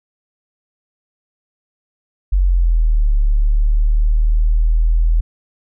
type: exponential two-way sweep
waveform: sine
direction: down then up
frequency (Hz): 47.41 to 36.02 to 41.16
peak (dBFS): -10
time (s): 2.32-5.21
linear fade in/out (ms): 10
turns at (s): 3.13
effects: none